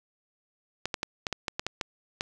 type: clicks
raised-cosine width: 0.2 ms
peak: -12 dBFS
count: 10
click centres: 0.856 / 0.942 / 1.031 / 1.268 / 1.327 / 1.482 / 1.595 / 1.666 / 1.812 / 2.209 s
effects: none